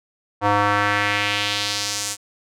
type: tone with band-pass filter sweep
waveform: square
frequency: 102.7 Hz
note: G#2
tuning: 19 cents flat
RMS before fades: -21 dBFS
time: 0.41-2.17 s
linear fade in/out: 50 ms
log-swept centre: 910 to 7800 Hz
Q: 1.7
effects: none